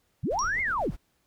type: linear two-way sweep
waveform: sine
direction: up then down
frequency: 73.42 to 2182 to 73.42 Hz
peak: -25 dBFS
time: 0.23-0.91 s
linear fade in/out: 10 ms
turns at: 0.61 s
type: noise with tremolo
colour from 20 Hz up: brown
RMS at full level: -39 dBFS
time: 0.3-0.97 s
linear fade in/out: 20 ms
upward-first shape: sine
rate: 8.1 Hz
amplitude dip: 55%
type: tone with exponential decay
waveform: sine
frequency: 5630 Hz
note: F8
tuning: 13 cents sharp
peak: -26 dBFS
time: 0.39-0.59 s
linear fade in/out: 0 ms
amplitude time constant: 42 ms
effects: pink hiss -71 dBFS RMS until 1.26 s